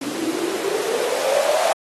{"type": "noise with band-pass filter sweep", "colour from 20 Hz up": "blue", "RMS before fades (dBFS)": -22, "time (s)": [0.01, 1.73], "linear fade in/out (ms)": 5, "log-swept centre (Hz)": [280, 680], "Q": 9.6, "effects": ["AAC 32 kbps"]}